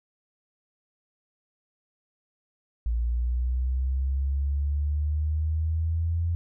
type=linear sweep; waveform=sine; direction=up; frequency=57.1 to 85.3 Hz; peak=-23 dBFS; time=2.86-6.35 s; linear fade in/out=0 ms; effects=none